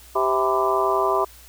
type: harmonic tone with a mistuned harmonic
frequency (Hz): 130.81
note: C3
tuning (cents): 0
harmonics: 3 / 4 / 5 / 6 / 7 / 8 / 9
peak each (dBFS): -23 / -33 / -24 / -31 / -31 / -23 / -25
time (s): 0.15-1.25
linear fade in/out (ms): 10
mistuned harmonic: 8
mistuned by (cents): -66
effects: added 60 Hz sine -48 dBFS peak until 1.48 s + white hiss -48 dBFS RMS until 1.48 s